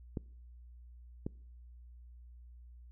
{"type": "clicks", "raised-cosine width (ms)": 3, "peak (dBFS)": -23, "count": 2, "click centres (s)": [0.172, 1.265], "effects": ["noise-tail reverb RT60 0.6 s tail -25 dB re dry", "added 60 Hz sine -51 dBFS peak until 2.91 s"]}